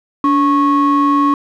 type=ring-modulated tone; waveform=triangle; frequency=694 Hz; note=F5; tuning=11 cents flat; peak=-3 dBFS; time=0.24-1.34 s; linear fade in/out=2 ms; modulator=406 Hz; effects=tanh soft clip ceiling -5 dBFS